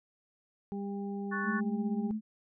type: harmonic tone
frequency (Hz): 200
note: G3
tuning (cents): +35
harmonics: 1 / 2 / 4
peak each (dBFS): -35 / -41 / -47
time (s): 0.72-2.11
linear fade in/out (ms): 0
type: chord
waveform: sine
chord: F# minor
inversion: second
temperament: equal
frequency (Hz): 1108.7 / 1480 / 1760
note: C#6 / F#6 / A6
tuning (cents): 0 / 0 / 0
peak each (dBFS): -37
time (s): 1.31-1.61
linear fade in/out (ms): 20
type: tone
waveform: sine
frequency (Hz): 216.1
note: A3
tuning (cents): -31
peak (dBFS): -31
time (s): 1.43-2.21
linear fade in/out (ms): 50
effects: none